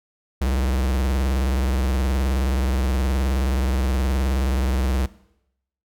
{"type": "tone with vibrato", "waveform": "square", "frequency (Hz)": 65.41, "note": "C2", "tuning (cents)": 0, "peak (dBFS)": -20, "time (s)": [0.41, 5.06], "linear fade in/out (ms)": 5, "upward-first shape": "triangle", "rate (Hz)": 19, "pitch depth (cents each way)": 170, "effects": ["noise-tail reverb RT60 0.8 s tail -19 dB re dry"]}